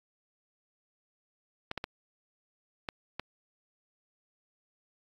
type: clicks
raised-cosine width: 0.3 ms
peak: -18 dBFS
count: 5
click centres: 1.714 / 1.777 / 1.841 / 2.888 / 3.196 s
effects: AAC 48 kbps